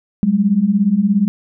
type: beating tone pair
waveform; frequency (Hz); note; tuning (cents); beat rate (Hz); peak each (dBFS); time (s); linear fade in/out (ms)
sine; 190.3 / 207.3; F#3 / G#3; +49 / -3; 17; -16 / -13; 0.23-1.28; 0
effects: none

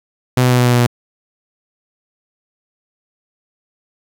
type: tone with pitch steps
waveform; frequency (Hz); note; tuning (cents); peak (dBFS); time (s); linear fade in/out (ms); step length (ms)
sawtooth; 126.3 / 125.36 / 124.42 / 123.49 / 122.56 / 121.65 / 120.74; B2 / B2 / B2 / B2 / B2 / B2 / B2; +39 / +26 / +13 / 0 / -13 / -26 / -39; -6; 0.37-0.867; 5; 71
effects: 8-bit

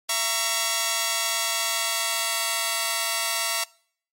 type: chord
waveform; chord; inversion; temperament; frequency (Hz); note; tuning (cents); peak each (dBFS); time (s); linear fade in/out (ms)
5% pulse; A# diminished; second; just; 671.3 / 932.3 / 1118.8; E5 / A#5 / C#6; +31 / 0 / +16; -16; 0.09-3.64; 5
effects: noise-tail reverb RT60 0.6 s tail -25 dB re dry + MP3 64 kbps

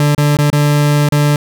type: tone with dropouts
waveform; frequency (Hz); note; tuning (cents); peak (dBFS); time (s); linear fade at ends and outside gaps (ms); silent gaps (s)
40% pulse; 146.83; D3; 0; -8; 0-1.36; 2; 0.149-0.179 / 0.37-0.387 / 0.502-0.528 / 1.089-1.122
effects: none

